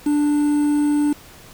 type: tone with quantisation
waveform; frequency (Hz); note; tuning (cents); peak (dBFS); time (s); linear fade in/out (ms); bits
triangle; 294; D4; +2; -13; 0.06-1.13; 5; 6
effects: pink hiss -44 dBFS RMS until 1.53 s